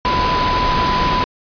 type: tone in noise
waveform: sine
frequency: 999 Hz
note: B5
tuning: 20 cents sharp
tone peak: -16 dBFS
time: 0.05-1.24 s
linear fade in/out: 0 ms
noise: pink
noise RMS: -19 dBFS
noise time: 0.05-1.24 s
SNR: 0 dB
effects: resampled to 11025 Hz